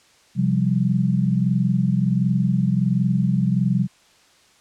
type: chord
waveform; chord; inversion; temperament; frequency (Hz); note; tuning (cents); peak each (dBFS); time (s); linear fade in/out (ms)
sine; C suspended fourth; none; equal; 130.81 / 174.61 / 196; C3 / F3 / G3; 0 / 0 / 0; -21; 0.35-3.88; 50
effects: white hiss -55 dBFS RMS until 4.6 s + low-pass 7000 Hz 12 dB/octave